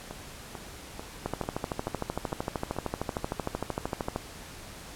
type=two click trains; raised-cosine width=1 ms; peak=-23 / -15 dBFS; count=7 / 39; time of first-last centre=0.11-2.765 / 1.26-4.161 s; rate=2.26 / 13.1 Hz; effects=pink hiss -45 dBFS RMS until 4.95 s + low-pass 12000 Hz 12 dB/octave